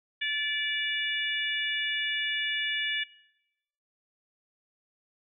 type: harmonic tone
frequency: 580 Hz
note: D5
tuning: 22 cents flat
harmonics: 3 / 4 / 5 / 6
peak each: -32 / -33 / -34 / -35 dBFS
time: 0.21-3.04 s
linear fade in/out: 10 ms
effects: noise-tail reverb RT60 0.9 s tail -20 dB re dry